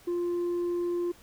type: tone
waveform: sine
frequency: 349.2 Hz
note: F4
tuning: in tune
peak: -24 dBFS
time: 0.07-1.12 s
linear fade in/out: 10 ms
effects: tanh soft clip ceiling -26 dBFS + pink hiss -56 dBFS RMS until 1.22 s